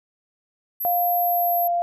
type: tone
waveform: sine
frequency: 12200 Hz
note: G9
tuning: 48 cents flat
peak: -24 dBFS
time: 0.8-1.68 s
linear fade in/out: 10 ms
type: tone with pitch glide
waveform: sine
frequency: 702 to 694.3 Hz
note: F5 to F5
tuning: +9 to -10 cents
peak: -19 dBFS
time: 0.85-1.82 s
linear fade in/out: 0 ms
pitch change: -19 cents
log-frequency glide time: 1.18-1.58 s
effects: none